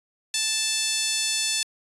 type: tone with high-pass filter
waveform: 5% pulse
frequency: 880 Hz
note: A5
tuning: in tune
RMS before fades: -25 dBFS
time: 0.34-1.63 s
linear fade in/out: 2 ms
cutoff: 2800 Hz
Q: 1.1
effects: resampled to 24000 Hz